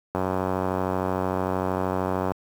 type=click train; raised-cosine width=1 ms; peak=-11 dBFS; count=203; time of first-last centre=0.15-2.317 s; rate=93.2 Hz; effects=high-pass 60 Hz 12 dB/octave + 7-bit